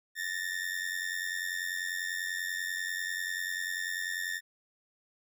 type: ring-modulated tone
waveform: 40% pulse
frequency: 1804 Hz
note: A6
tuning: 43 cents sharp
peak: -29 dBFS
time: 0.15-4.41 s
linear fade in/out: 50 ms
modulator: 45.1 Hz
effects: none